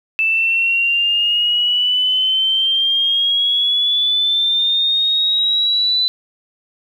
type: exponential sweep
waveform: sine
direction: up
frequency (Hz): 2637 to 4009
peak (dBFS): -13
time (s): 0.19-6.08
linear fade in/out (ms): 0
effects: 8-bit